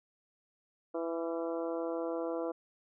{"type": "harmonic tone with a mistuned harmonic", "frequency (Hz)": 166.1, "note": "E3", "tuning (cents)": 13, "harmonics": [2, 3, 4, 5, 6, 7, 8], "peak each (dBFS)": [-37, -36, -40, -49, -48, -49, -51], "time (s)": [0.94, 2.52], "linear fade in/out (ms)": 10, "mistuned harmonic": 8, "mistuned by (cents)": 41, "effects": []}